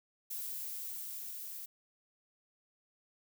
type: noise with level ramp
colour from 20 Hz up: violet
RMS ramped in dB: -40 to -45 dBFS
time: 0.3-1.66 s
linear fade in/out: 10 ms
effects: none